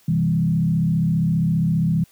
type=tone with frequency modulation; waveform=sine; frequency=164.81 Hz; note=E3; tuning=in tune; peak=-16 dBFS; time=0.08-2.04 s; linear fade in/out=5 ms; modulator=35 Hz; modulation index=0.95; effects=white hiss -56 dBFS RMS until 2.11 s